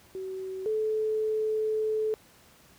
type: tone pair in turn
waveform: sine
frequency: 378.3 / 433.9 Hz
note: F#4 / A4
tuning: +38 / -24 cents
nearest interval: major second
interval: 238 cents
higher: second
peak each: -33 / -25 dBFS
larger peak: second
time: 0.15-0.66 / 0.66-2.14 s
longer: second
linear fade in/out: 0 ms
effects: pink hiss -57 dBFS RMS until 2.78 s + high-pass 60 Hz 12 dB/octave